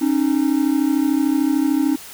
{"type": "tone pair together", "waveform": "triangle", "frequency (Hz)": [272.9, 306.3], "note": ["C#4", "D#4"], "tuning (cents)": [-27, -27], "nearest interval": "major second", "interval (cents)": 200, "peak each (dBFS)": [-16, -16], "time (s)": [0.01, 1.96], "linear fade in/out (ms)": 10, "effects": ["white hiss -38 dBFS RMS until 2.13 s"]}